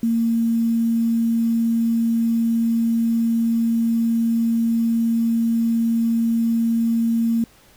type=tone with quantisation; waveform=sine; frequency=229.7 Hz; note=A#3; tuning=25 cents flat; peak=-16 dBFS; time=0.03-7.44 s; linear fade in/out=2 ms; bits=7; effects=pink hiss -52 dBFS RMS until 7.76 s